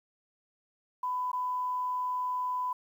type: tone with dropouts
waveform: sine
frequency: 1000 Hz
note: B5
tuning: 21 cents sharp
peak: -29 dBFS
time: 1.03-2.73 s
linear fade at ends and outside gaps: 5 ms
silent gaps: 1.317-1.33 s
effects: 10-bit